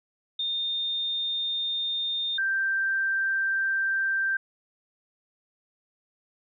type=tone pair in turn; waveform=sine; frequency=3640 / 1570.7 Hz; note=A#7 / G6; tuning=-42 / +3 cents; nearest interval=octave + minor third; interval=1455 cents; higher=first; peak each=-26 / -23 dBFS; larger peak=second; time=0.39-2.38 / 2.38-4.37 s; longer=neither; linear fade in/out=5 ms; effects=none